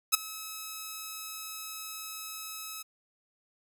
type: tone with ADSR envelope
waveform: 5% pulse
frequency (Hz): 1289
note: E6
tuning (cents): -39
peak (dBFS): -6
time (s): 0.12-2.83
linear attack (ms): 23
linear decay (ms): 11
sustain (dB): -21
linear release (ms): 15
effects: none